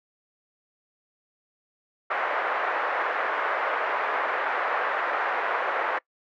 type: band-pass noise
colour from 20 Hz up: white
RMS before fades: -27 dBFS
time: 2.1-5.99 s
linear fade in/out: 10 ms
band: 480 to 1700 Hz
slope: 24 dB/octave
effects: noise-tail reverb RT60 0.1 s tail -23 dB re dry